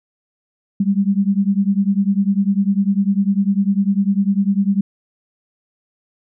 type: beating tone pair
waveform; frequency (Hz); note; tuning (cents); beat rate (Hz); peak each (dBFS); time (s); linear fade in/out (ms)
sine; 194 / 204; G3 / G#3; -18 / -31; 10; -16 / -17; 0.8-4.81; 5
effects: none